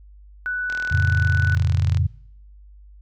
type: tone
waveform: sine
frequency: 1486 Hz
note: F#6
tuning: 7 cents sharp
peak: -22 dBFS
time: 0.46-1.55 s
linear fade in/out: 0 ms
type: click train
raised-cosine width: 0.2 ms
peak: -17 dBFS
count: 52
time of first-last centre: 0.7-1.972 s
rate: 40.1 Hz
type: chord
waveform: sine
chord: F augmented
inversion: none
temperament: equal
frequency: 87.31 / 110 / 138.59 Hz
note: F2 / A2 / C#3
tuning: 0 / 0 / 0 cents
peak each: -18 / -22 / -24 dBFS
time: 0.91-2.07 s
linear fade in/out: 10 ms
effects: noise-tail reverb RT60 0.8 s tail -23 dB re dry + added 50 Hz sine -43 dBFS peak until 3.01 s